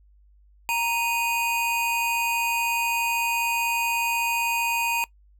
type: tone pair together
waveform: square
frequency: 932.3 / 2489 Hz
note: A#5 / D#7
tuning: 0 / 0 cents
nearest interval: octave + perfect fourth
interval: 1700 cents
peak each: -26 dBFS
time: 0.69-5.04 s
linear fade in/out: 0 ms
effects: noise-tail reverb RT60 0.1 s tail -21 dB re dry + added 50 Hz sine -53 dBFS peak until 5.39 s